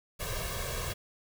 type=noise with comb filter; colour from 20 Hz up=pink; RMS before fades=-35 dBFS; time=0.19-0.94 s; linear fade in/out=20 ms; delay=1.8 ms; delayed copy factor=+0.9; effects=none